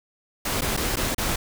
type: noise with dropouts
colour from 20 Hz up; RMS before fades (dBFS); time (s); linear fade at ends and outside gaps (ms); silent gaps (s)
pink; -25; 0.45-1.36; 5; 0.61-0.618 / 0.767-0.773 / 0.959-0.968 / 1.147-1.18
effects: none